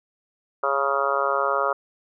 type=harmonic tone; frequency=138.59 Hz; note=C#3; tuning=in tune; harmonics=3 / 4 / 5 / 6 / 7 / 8 / 9 / 10; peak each=-30 / -26 / -30 / -35 / -29 / -29 / -25 / -29 dBFS; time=0.63-1.73 s; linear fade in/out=5 ms; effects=none